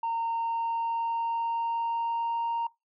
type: tone with pitch glide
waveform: sine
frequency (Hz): 919 to 929.1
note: A#5 to A#5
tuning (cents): -25 to -6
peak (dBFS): -25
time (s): 0.03-2.67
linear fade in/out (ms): 5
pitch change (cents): +19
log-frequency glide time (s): 0.29-2.51
effects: noise-tail reverb RT60 0.2 s tail -23 dB re dry + tanh soft clip ceiling -25 dBFS